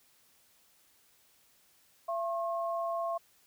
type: tone pair together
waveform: sine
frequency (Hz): 676 / 1079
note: E5 / C#6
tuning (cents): +43 / -47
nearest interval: minor sixth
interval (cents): 810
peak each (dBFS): -32 / -36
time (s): 2.08-3.18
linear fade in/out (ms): 10
effects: white hiss -66 dBFS RMS until 3.46 s